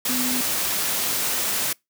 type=tone in noise; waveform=sine; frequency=250.9 Hz; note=B3; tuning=28 cents sharp; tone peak=-26 dBFS; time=0.09-0.41 s; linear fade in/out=5 ms; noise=white; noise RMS=-24 dBFS; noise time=0.05-1.73 s; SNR=-5 dB; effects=noise-tail reverb RT60 0.2 s tail -26 dB re dry + high-pass 100 Hz 12 dB/octave